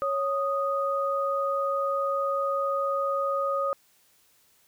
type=tone pair together; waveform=sine; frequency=553.2 / 1242 Hz; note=C#5 / D#6; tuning=-4 / -3 cents; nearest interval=octave + major second; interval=1401 cents; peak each=-27 dBFS; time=0.02-3.73 s; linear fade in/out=0 ms; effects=white hiss -63 dBFS RMS until 4.67 s